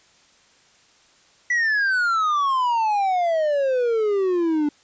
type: exponential sweep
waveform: triangle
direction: down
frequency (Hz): 1975.5 to 290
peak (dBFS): -16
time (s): 1.5-4.69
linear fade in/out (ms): 5
effects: white hiss -56 dBFS RMS until 4.83 s + resampled to 16000 Hz

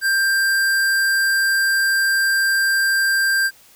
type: tone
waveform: square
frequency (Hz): 1583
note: G6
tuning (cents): +17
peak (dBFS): -16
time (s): 0.01-3.51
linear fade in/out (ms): 50
effects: white hiss -50 dBFS RMS until 3.75 s

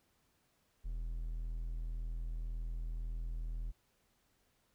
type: tone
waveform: triangle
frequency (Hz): 40.94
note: E1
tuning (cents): -11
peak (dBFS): -35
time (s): 0.84-3.72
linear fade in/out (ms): 20
effects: pink hiss -75 dBFS RMS until 4.74 s

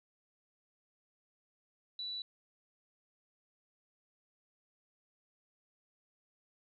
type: tone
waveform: sine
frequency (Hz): 3951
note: B7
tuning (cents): 0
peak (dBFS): -38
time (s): 1.99-2.22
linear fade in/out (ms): 2
effects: none

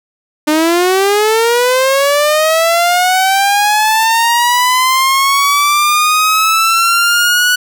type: linear sweep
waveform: sawtooth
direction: up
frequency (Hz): 299.2 to 1480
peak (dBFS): -5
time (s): 0.47-7.56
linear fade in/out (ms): 10
effects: none

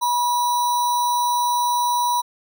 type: tone with sample-and-hold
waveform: sine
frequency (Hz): 970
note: B5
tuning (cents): -31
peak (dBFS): -17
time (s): 0.01-2.22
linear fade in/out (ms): 20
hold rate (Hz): 4900
effects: none

